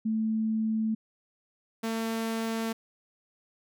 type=tone pair in turn; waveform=sine / sawtooth; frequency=220 / 225.4 Hz; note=A3 / A3; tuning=0 / +42 cents; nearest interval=unison; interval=42 cents; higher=second; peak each=-25 dBFS; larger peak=neither; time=0.05-0.95 / 1.83-2.73 s; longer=neither; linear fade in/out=10 ms; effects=none